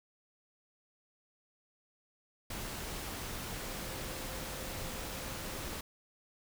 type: tone in noise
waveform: sine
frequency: 523.3 Hz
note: C5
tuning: in tune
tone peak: -51 dBFS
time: 3.67-5.65 s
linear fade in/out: 5 ms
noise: pink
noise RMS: -41 dBFS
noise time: 2.5-5.81 s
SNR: -13 dB
effects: none